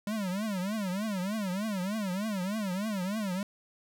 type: tone with vibrato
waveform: square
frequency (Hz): 199.4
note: G3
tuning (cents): +30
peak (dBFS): -31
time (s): 0.07-3.43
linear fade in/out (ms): 2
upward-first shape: triangle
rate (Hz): 3.3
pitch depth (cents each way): 220
effects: none